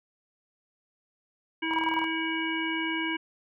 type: harmonic tone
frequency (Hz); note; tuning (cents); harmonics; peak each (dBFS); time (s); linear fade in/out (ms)
323.5; E4; -32; 1 / 3 / 5 / 7 / 9; -31 / -36 / -35 / -33 / -36; 1.62-3.17; 10
type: tone bursts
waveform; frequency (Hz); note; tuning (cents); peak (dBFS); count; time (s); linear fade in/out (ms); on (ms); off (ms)
sine; 966; B5; -39; -25; 7; 1.71-2.042; 0; 26; 25
effects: none